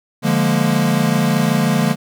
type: chord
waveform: square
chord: Bb dominant seventh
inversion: first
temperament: equal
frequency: 146.83 / 174.61 / 207.7 / 233.1 Hz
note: D3 / F3 / Ab3 / Bb3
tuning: 0 / 0 / 0 / 0 cents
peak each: -20 dBFS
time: 0.22-1.96 s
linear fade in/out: 50 ms
effects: none